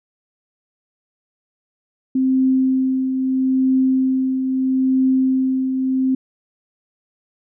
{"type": "tone with tremolo", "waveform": "sine", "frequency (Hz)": 261.6, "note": "C4", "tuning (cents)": 0, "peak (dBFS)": -12, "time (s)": [2.15, 6.15], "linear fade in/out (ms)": 5, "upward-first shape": "triangle", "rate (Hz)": 0.77, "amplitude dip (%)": 50, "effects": []}